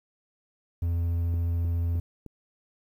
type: tone with vibrato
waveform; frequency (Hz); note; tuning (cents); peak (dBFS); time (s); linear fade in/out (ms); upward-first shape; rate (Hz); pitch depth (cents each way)
triangle; 85; F2; -46; -22; 0.82-2; 5; sine; 14; 8
type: click train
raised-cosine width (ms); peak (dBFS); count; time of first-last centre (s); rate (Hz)
3; -29; 4; 1.34-2.263; 3.25
effects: 10-bit